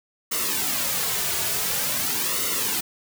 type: noise with flanger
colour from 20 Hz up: white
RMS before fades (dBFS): -25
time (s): 0.31-2.81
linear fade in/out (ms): 10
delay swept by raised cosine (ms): 1.2 to 3.8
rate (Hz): 0.47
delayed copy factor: -0.65
effects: none